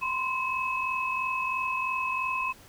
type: tone cluster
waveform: sine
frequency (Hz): 1005 / 1048 / 2574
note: B5 / C6 / E7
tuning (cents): +30 / +2 / -42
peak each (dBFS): -36 / -30 / -30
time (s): 0.01-2.53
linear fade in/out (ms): 20
effects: pink hiss -53 dBFS RMS until 2.68 s